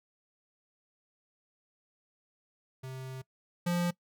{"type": "tone pair in turn", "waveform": "square", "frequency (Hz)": [130.9, 174.73], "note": ["C3", "F3"], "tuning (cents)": [1, 1], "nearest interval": "perfect fourth", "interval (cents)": 500, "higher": "second", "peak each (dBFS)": [-40, -28], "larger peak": "second", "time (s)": [[2.83, 3.22], [3.66, 3.91]], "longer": "first", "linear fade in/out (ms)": 10, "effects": ["noise-tail reverb RT60 0.1 s tail -21 dB re dry"]}